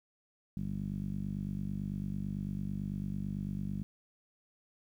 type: tone with low-pass filter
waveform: 10% pulse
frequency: 49 Hz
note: G1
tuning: in tune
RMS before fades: -37 dBFS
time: 0.57-3.83 s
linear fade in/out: 0 ms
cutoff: 190 Hz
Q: 3.3
effects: 11-bit